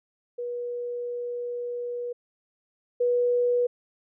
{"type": "tone pair in turn", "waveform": "sine", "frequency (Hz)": [483.9, 487.3], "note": ["B4", "B4"], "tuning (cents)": [-35, -23], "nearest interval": "unison", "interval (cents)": 12, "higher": "second", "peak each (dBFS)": [-29, -20], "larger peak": "second", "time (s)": [[0.38, 2.13], [3, 3.67]], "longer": "first", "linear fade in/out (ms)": 10, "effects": []}